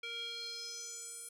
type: tone with band-pass filter sweep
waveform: square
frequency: 466.2 Hz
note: A#4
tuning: in tune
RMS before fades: -44 dBFS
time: 0.03-1.29 s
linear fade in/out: 5 ms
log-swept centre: 2700 to 10000 Hz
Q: 4.7
effects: none